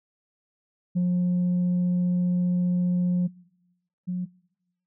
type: tone pair in turn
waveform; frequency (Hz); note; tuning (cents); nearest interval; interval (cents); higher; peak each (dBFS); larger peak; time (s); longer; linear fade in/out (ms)
sine; 178.5 / 180.26; F3 / F#3; +38 / -45; unison; 17; second; -18 / -25; first; 0.95-3.28 / 4.07-4.26; first; 20
effects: noise-tail reverb RT60 1.0 s tail -25 dB re dry + tanh soft clip ceiling -19 dBFS